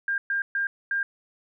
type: tone bursts at uneven times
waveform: sine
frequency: 1602 Hz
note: G6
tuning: 37 cents sharp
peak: -23 dBFS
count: 4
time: 0.08-0.18 / 0.3-0.42 / 0.55-0.67 / 0.91-1.03 s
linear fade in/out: 2 ms
effects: none